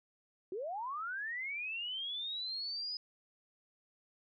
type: linear sweep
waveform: sine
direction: up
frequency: 347.7 to 5030 Hz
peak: -37 dBFS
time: 0.52-2.97 s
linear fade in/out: 2 ms
effects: none